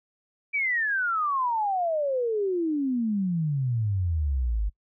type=exponential sweep; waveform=sine; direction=down; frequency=2345 to 48.62 Hz; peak=-23 dBFS; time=0.53-4.7 s; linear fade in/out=20 ms; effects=noise-tail reverb RT60 0.1 s tail -25 dB re dry